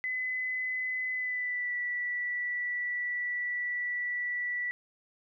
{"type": "tone with pitch glide", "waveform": "sine", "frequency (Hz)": [2018, 1958.3], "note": ["B6", "B6"], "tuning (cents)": [37, -15], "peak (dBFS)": -30, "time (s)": [0.04, 4.71], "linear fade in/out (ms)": 0, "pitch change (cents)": -52, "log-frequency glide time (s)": [1.12, 1.75], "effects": []}